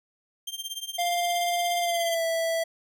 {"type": "tone with tremolo", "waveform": "sawtooth", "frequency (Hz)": 3171, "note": "G7", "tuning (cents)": 19, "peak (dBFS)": -26, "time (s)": [0.47, 2.15], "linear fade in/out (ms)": 5, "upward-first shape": "triangle", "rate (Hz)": 17, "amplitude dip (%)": 95}
{"type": "tone with pitch glide", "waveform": "square", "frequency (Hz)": [698.5, 659.3], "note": ["F5", "E5"], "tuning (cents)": [0, 0], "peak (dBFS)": -25, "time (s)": [0.98, 2.64], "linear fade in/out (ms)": 10, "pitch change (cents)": -100, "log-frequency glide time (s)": [1.8, 2.24]}
{"effects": []}